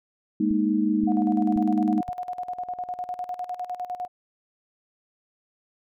sine chord, Ab suspended second, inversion none, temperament equal, 207.7 / 233.1 / 311.1 Hz, Ab3 / Bb3 / Eb4, 0 / 0 / 0 cents, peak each -24 / -26 / -23 dBFS, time 0.4-2.01 s, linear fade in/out 5 ms
click train, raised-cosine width 5 ms, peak -26 dBFS, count 4, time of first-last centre 0.51-2.089 s, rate 1.9 Hz
sine tone with tremolo, 723 Hz, F#5, 40 cents flat, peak -27 dBFS, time 1.07-4.08 s, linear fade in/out 10 ms, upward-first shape square, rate 9.9 Hz, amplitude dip 75%
effects none

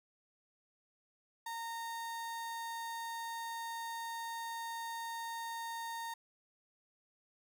35% pulse tone, 921 Hz, A#5, 21 cents flat, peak -38 dBFS, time 1.46-6.14 s, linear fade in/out 5 ms, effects none

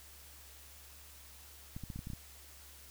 clicks, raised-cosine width 5 ms, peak -30 dBFS, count 8, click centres 1.765 / 1.837 / 1.902 / 1.96 / 1.991 / 2.071 / 2.102 / 2.134 s, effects added 70 Hz sine -58 dBFS peak until 2.9 s + white hiss -56 dBFS RMS until 2.9 s

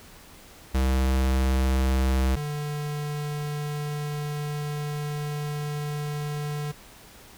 square tone pair in turn, 65.4 / 147.75 Hz, C2 / D3, 0 / +11 cents, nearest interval octave + major second, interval 1411 cents, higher second, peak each -21 / -29 dBFS, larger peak first, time 0.74-2.36 / 2.36-6.72 s, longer second, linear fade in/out 10 ms, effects pink hiss -49 dBFS RMS until 7.37 s

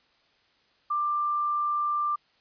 sine tone, 1185 Hz, D6, 15 cents sharp, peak -24 dBFS, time 0.9-2.16 s, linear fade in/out 10 ms, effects white hiss -65 dBFS RMS until 2.4 s + resampled to 11025 Hz

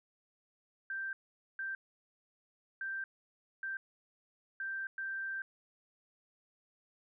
sine tone bursts at uneven times, 1569 Hz, G6, 1 cent sharp, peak -36 dBFS, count 6, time 0.9-1.13 / 1.59-1.75 / 2.81-3.04 / 3.63-3.77 / 4.6-4.87 / 4.98-5.42 s, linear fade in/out 2 ms, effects none

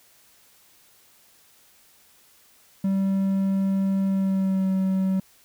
triangle tone with pitch glide, 193.8 to 190.03 Hz, G3 to F#3, -20 to +46 cents, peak -18 dBFS, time 2.84-5.2 s, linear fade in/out 5 ms, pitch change -34 cents, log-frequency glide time 4.05-4.69 s, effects white hiss -57 dBFS RMS until 5.44 s

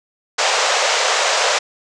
pink band-pass noise, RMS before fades -17 dBFS, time 0.38-1.59 s, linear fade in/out 10 ms, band 470 to 7500 Hz, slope 48 dB/octave, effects none

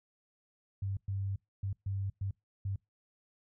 sine tone bursts at uneven times, 98 Hz, G2, in tune, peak -32 dBFS, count 6, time 0.82-0.97 / 1.08-1.36 / 1.63-1.73 / 1.86-2.1 / 2.21-2.31 / 2.65-2.76 s, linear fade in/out 5 ms, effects noise-tail reverb RT60 0.2 s tail -25 dB re dry

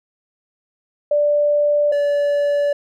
sine / triangle tone pair in turn, 587.3 / 576.9 Hz, D5 / D5, 0 / -31 cents, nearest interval unison, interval 31 cents, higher first, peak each -13 dBFS, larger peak neither, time 1.11-1.92 / 1.92-2.73 s, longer neither, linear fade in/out 5 ms, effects none

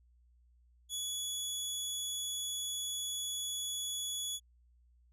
20% pulse tone, 3392 Hz, G#7, 36 cents sharp, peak -30 dBFS, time 0.89-4.4 s, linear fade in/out 50 ms, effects added 60 Hz sine -63 dBFS peak until 5.12 s

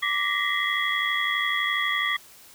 sine tone cluster, 1168 / 1872 / 1975 / 2047 / 3333 Hz, D6 / A#6 / B6 / C7 / G#7, -10 / +7 / 0 / -38 / +5 cents, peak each -29 dBFS, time 0.02-2.17 s, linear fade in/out 10 ms, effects white hiss -50 dBFS RMS until 2.54 s

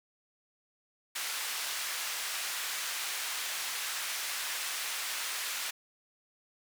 pink band-pass noise, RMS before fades -36 dBFS, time 1.15-5.71 s, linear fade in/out 10 ms, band 1500 to 15000 Hz, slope 12 dB/octave, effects none

